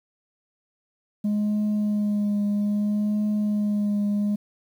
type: tone with vibrato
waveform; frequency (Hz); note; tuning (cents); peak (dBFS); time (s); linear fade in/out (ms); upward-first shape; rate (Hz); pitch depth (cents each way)
sine; 207.7; G#3; 0; -18; 1.24-4.36; 10; triangle; 0.62; 25
effects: tanh soft clip ceiling -20 dBFS + 9-bit